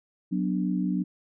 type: chord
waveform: sine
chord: B minor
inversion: second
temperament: equal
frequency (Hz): 185 / 246.9 / 293.7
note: F#3 / B3 / D4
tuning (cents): 0 / 0 / 0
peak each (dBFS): -26 / -31 / -30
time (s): 0.31-1.04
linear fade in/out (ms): 20
effects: none